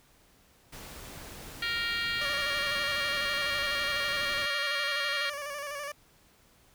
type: noise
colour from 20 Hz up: pink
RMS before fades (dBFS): -45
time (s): 0.72-4.46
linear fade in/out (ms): 10
type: harmonic tone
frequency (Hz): 466.2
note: A#4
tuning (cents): 0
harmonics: 3 / 4 / 5 / 6 / 7 / 8 / 9 / 10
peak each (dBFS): -36 / -34 / -37 / -38 / -37 / -43 / -38 / -45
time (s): 1.62-5.3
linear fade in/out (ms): 5
type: tone with vibrato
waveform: 15% pulse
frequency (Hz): 576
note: D5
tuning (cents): -34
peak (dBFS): -29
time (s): 2.21-5.92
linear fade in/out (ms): 5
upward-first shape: square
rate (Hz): 12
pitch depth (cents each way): 43
effects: pink hiss -62 dBFS RMS until 6.74 s